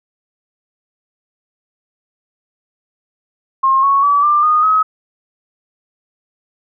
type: tone with pitch steps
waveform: sine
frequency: 1069 / 1107.3 / 1147.1 / 1188.2 / 1230.8 / 1274.9 Hz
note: C6 / C#6 / D6 / D6 / D#6 / D#6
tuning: +37 / -2 / -41 / +20 / -19 / +42 cents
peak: -9 dBFS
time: 3.63-4.83 s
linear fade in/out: 10 ms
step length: 200 ms
effects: none

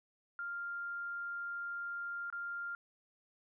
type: tone with dropouts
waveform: sine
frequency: 1396.9 Hz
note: F6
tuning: in tune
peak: -38 dBFS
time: 0.39-2.75 s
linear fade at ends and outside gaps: 1 ms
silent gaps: 2.301-2.326 s
effects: none

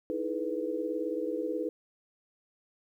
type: chord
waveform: sine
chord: E major seventh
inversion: third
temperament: equal with one note detuned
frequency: 311.1 / 329.6 / 425.7 / 493.9 Hz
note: D#4 / E4 / G#4 / B4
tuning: 0 / 0 / +43 / 0 cents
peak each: -36 / -37 / -36 / -34 dBFS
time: 0.1-1.69 s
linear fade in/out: 0 ms
effects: 11-bit

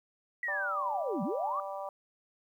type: linear two-way sweep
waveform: sine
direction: down then up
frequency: 1975.5 to 164.81 to 1215 Hz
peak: -31 dBFS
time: 0.43-1.6 s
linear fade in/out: 2 ms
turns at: 1.23 s
type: harmonic tone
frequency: 195.4 Hz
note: G3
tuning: 5 cents flat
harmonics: 3 / 4 / 5 / 6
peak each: -39 / -41 / -43 / -45 dBFS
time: 0.48-1.89 s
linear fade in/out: 2 ms
effects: 11-bit

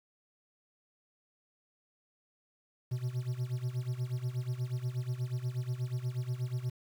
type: tone with tremolo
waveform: triangle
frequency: 124.7 Hz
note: B2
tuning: 17 cents sharp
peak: -27 dBFS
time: 2.91-6.7 s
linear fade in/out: 10 ms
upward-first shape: sine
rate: 8.3 Hz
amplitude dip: 80%
effects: 9-bit

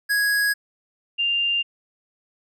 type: tone pair in turn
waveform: square / sine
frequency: 1661.2 / 2794 Hz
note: G#6 / F7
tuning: 0 / 0 cents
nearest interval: major sixth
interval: 900 cents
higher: second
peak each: -19 dBFS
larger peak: neither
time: 0.09-0.54 / 1.18-1.63 s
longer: neither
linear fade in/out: 20 ms
effects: none

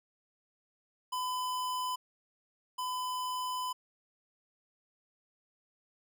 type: tone pair in turn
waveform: square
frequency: 1007 / 1007 Hz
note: B5 / B5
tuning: +33 / +33 cents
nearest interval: unison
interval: 0 cents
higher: neither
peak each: -33 / -34 dBFS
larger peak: first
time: 1.12-1.96 / 2.78-3.73 s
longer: second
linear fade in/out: 10 ms
effects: none

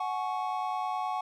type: chord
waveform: triangle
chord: F# suspended second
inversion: none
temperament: equal with one note detuned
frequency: 740 / 849.5 / 1108.7 Hz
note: F#5 / G#5 / C#6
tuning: 0 / +39 / 0 cents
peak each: -31 / -33 / -33 dBFS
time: 0-1.21 s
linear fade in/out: 5 ms
effects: none

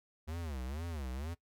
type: tone with vibrato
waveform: square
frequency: 73.42 Hz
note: D2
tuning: in tune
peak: -39 dBFS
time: 0.27-1.35 s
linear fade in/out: 20 ms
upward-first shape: sine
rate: 2.1 Hz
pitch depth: 270 cents each way
effects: noise-tail reverb RT60 0.1 s tail -18 dB re dry

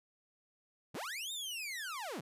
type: linear two-way sweep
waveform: sawtooth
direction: up then down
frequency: 71 to 3729 to 113.5 Hz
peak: -36 dBFS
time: 0.94-2.21 s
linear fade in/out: 10 ms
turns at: 1.32 s
effects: resampled to 32000 Hz

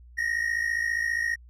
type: tone pair together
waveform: triangle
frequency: 1837 / 1891.9 Hz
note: A#6 / A#6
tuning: -26 / +25 cents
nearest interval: minor second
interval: 51 cents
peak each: -27 / -25 dBFS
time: 0.17-1.36 s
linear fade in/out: 20 ms
effects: added 60 Hz sine -47 dBFS peak until 1.49 s + resampled to 32000 Hz

